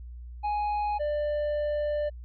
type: tone pair in turn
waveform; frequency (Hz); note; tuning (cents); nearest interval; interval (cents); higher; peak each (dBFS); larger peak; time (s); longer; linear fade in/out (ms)
triangle; 833 / 593.2; G#5 / D5; +5 / +17; tritone; 588; first; -24 / -24; neither; 0.43-0.99 / 0.99-2.1; second; 20
effects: added 60 Hz sine -39 dBFS peak until 2.24 s + resampled to 11025 Hz